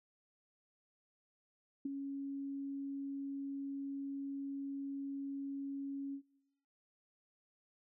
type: tone with ADSR envelope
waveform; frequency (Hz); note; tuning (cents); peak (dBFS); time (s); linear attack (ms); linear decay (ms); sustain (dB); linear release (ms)
sine; 276.9; C#4; -2; -33; 1.85-6.22; 6; 18; -6; 82
effects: noise-tail reverb RT60 0.8 s tail -20 dB re dry